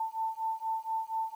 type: beating tone pair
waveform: sine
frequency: 889 / 893.2 Hz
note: A5 / A5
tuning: +18 / +26 cents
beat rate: 4.2 Hz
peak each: -34 / -34 dBFS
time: 0-1.35 s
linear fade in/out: 5 ms
effects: 10-bit